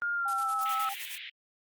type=tone with pitch glide; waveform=sine; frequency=1412 to 1302.3 Hz; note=F6 to E6; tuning=+19 to -21 cents; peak=-28 dBFS; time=0.02-0.89 s; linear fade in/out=0 ms; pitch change=-140 cents; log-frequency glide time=0.13-0.56 s
type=tone with vibrato; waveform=sine; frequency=794 Hz; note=G5; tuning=22 cents sharp; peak=-35 dBFS; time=0.25-0.94 s; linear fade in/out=10 ms; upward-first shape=square; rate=7.5 Hz; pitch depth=18 cents each way
type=noise with tremolo; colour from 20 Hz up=blue; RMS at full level=-40 dBFS; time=0.28-1.18 s; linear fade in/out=2 ms; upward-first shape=square; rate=9.7 Hz; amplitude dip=65%
type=band-pass noise; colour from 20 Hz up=white; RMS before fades=-43 dBFS; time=0.65-1.3 s; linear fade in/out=10 ms; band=1800 to 3500 Hz; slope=48 dB/octave
effects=Opus 32 kbps